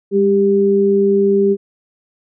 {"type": "tone pair together", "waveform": "sine", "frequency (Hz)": [201.1, 395.7], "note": ["G3", "G4"], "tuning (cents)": [44, 16], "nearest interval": "octave", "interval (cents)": 1172, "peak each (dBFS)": [-16, -11], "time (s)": [0.11, 1.57], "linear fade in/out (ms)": 50, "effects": []}